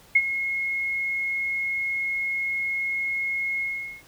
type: tone with ADSR envelope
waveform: sine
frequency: 2163 Hz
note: C#7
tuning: 43 cents flat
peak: -12 dBFS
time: 0.15-4.03 s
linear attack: 8 ms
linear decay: 51 ms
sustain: -12 dB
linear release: 420 ms
effects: pink hiss -53 dBFS RMS until 4.07 s